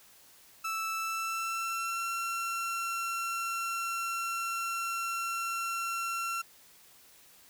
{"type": "tone with pitch glide", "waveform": "30% pulse", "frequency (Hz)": [1318.5, 1359.5], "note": ["E6", "F6"], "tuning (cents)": [0, -47], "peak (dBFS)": -29, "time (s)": [0.64, 6.42], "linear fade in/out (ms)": 10, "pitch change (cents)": 53, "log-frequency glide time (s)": [0.94, 2.08], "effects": ["white hiss -58 dBFS RMS until 7.49 s"]}